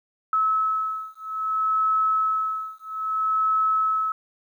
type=beating tone pair; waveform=sine; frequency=1295 / 1295.61 Hz; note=E6 / E6; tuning=-31 / -30 cents; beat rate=0.61 Hz; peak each=-24 dBFS; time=0.33-4.12 s; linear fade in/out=2 ms; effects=10-bit